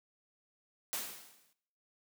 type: noise with exponential decay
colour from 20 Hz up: white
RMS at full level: -35 dBFS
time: 0.93-1.53 s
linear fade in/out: 0 ms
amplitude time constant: 130 ms
effects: noise-tail reverb RT60 0.7 s tail -18 dB re dry + high-pass 150 Hz 12 dB/octave